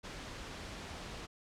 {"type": "noise", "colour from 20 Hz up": "pink", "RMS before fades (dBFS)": -45, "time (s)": [0.03, 1.27], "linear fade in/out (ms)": 20, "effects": ["low-pass 6000 Hz 12 dB/octave"]}